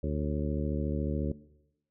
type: harmonic tone with a mistuned harmonic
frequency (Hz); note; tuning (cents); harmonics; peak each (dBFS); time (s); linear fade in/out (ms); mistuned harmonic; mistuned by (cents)
74; D2; +14; 1 / 2 / 3 / 4 / 5 / 6 / 7; -32 / -35 / -37 / -38 / -39 / -40 / -40; 0.03-1.32; 5; 7; +88
effects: noise-tail reverb RT60 0.9 s tail -19 dB re dry